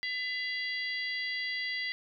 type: harmonic tone with a mistuned harmonic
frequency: 669 Hz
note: E5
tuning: 25 cents sharp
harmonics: 3 / 4 / 5 / 6 / 7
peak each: -33 / -45 / -42 / -47 / -40 dBFS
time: 0.03-1.92 s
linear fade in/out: 0 ms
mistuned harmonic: 4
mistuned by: +87 cents
effects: none